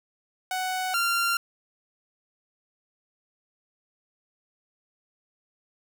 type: tone pair in turn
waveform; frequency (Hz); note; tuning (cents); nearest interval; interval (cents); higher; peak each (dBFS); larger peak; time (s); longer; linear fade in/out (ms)
sawtooth; 744 / 1383.2; F#5 / F6; +9 / -17; major seventh; 1074; second; -23 / -19; second; 0.51-0.94 / 0.94-1.37; neither; 2
effects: none